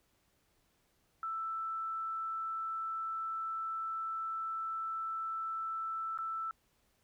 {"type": "tone with dropouts", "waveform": "sine", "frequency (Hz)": 1324, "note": "E6", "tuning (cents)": 7, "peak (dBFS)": -35, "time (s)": [1.23, 6.51], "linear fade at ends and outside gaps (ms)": 1, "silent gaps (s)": [6.176, 6.187], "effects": ["pink hiss -74 dBFS RMS until 7.03 s"]}